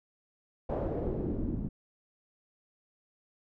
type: noise with low-pass filter sweep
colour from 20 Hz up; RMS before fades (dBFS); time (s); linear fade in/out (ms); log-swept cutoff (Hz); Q
pink; -33; 0.69-1.69; 10; 670 to 220; 2.4
effects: none